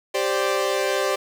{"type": "chord", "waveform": "sawtooth", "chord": "G suspended fourth", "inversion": "none", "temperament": "equal", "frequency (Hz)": [392, 523.3, 587.3], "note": ["G4", "C5", "D5"], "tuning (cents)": [0, 0, 0], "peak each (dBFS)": -21, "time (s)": [0.14, 1.16], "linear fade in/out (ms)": 10, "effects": ["low-pass 9000 Hz 12 dB/octave", "7-bit"]}